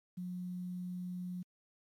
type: tone with quantisation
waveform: sine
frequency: 180 Hz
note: F#3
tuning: 47 cents flat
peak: -38 dBFS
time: 0.17-1.43 s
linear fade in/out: 10 ms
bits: 11
effects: MP3 64 kbps